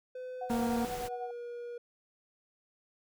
triangle tone with pitch glide, 507 to 478.5 Hz, B4 to A#4, +45 to +45 cents, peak -37 dBFS, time 0.15-1.78 s, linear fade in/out 5 ms, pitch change -100 cents, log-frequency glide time 0.44-1.31 s
sine tone with tremolo, 740 Hz, F#5, in tune, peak -35 dBFS, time 0.41-1.31 s, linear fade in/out 5 ms, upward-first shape sine, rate 10 Hz, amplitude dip 70%
pink noise, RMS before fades -43 dBFS, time 0.49-1.09 s, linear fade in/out 20 ms
harmonic tone, 233.1 Hz, A#3, in tune, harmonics 1 / 2 / 3 / 4 / 5 / 6 / 7, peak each -30 / -38 / -43 / -42 / -52 / -49 / -56 dBFS, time 0.5-0.85 s, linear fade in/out 0 ms
effects none

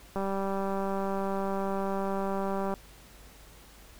click train, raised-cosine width 1 ms, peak -19 dBFS, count 504, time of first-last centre 0.16-2.739 s, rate 195 Hz, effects added 50 Hz sine -54 dBFS peak until 3.99 s + pink hiss -54 dBFS RMS until 3.99 s

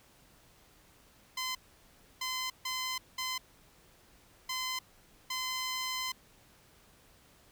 10% pulse tone bursts at uneven times, 1028 Hz, C6, 31 cents flat, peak -25 dBFS, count 6, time 1.37-1.55 / 2.21-2.5 / 2.65-2.98 / 3.18-3.38 / 4.49-4.79 / 5.3-6.12 s, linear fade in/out 5 ms, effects pink hiss -62 dBFS RMS until 7.51 s

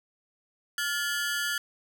sawtooth ring-modulated tone, 1568 Hz, G6, in tune, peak -21 dBFS, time 0.78-1.58 s, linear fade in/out 2 ms, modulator 154 Hz, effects none

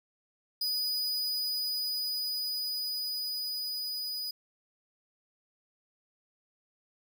45% pulse tone with level ramp, 4955 Hz, D#8, 8 cents flat, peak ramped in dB -28 to -33 dBFS, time 0.61-4.31 s, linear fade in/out 5 ms, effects none

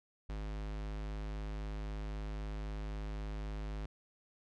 square tone, 51.91 Hz, G#1, in tune, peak -39 dBFS, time 0.29-3.86 s, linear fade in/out 5 ms, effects low-pass 5000 Hz 12 dB/octave

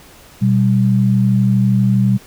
sine tone pair together, 122.57 / 195 Hz, B2 / G3, -13 / -9 cents, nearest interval minor sixth, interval 804 cents, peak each -13 dBFS, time 0.41-2.18 s, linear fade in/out 20 ms, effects pink hiss -43 dBFS RMS until 2.26 s

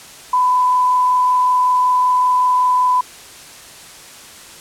sine tone with frequency modulation, 1001 Hz, B5, 23 cents sharp, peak -11 dBFS, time 0.33-3.01 s, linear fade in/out 5 ms, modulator 25.3 Hz, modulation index 0.3, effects white hiss -38 dBFS RMS until 4.6 s + low-pass 10000 Hz 12 dB/octave

